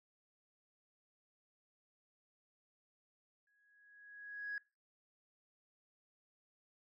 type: tone with exponential growth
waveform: sine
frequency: 1664 Hz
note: G#6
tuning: 3 cents sharp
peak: -36 dBFS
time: 3.47-4.58 s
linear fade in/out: 2 ms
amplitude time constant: 240 ms
effects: noise-tail reverb RT60 0.3 s tail -22 dB re dry + tanh soft clip ceiling -35 dBFS